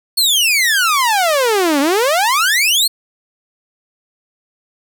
sawtooth exponential two-way sweep, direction down then up, 4434 to 270 to 4434 Hz, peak -8 dBFS, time 0.17-2.88 s, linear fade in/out 10 ms, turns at 1.8 s, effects none

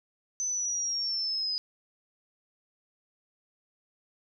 sine linear sweep, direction down, 6110 to 4968 Hz, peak -28 dBFS, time 0.4-1.58 s, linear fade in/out 0 ms, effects none

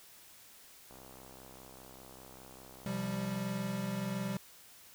click train, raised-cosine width 1 ms, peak -39 dBFS, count 161, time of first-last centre 0.91-3.372 s, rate 65 Hz
square chord, C suspended fourth, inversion none, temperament equal with one note detuned, 128.79 / 174.61 / 196 Hz, C3 / F3 / G3, -27 / 0 / 0 cents, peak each -42 / -42 / -37 dBFS, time 2.86-4.37 s, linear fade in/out 2 ms
effects white hiss -57 dBFS RMS until 4.94 s

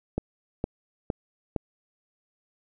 click train, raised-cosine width 2 ms, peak -13 dBFS, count 4, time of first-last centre 0.18-1.562 s, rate 2.17 Hz, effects none

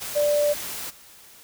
sine tone in noise, 587.3 Hz, D5, in tune, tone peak -18 dBFS, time 0.15-0.54 s, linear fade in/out 20 ms, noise white, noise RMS -33 dBFS, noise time 0-0.91 s, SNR +12 dB, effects white hiss -49 dBFS RMS until 1.43 s

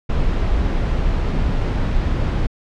brown noise, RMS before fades -18 dBFS, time 0.09-2.47 s, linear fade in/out 10 ms, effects low-pass 4000 Hz 12 dB/octave

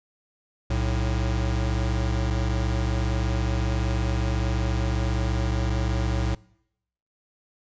square tone pair together, 61.7 / 110 Hz, B1 / A2, -1 / 0 cents, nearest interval minor seventh, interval 1001 cents, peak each -25 / -27 dBFS, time 0.7-6.35 s, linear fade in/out 5 ms, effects noise-tail reverb RT60 0.8 s tail -24 dB re dry + resampled to 16000 Hz

